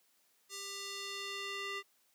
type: tone with band-pass filter sweep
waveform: square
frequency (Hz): 396.8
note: G4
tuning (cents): +21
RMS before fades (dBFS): -42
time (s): 0.49-1.83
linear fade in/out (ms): 50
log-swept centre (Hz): 6500 to 2300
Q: 1.2
effects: white hiss -72 dBFS RMS until 2.14 s + high-pass 200 Hz 12 dB/octave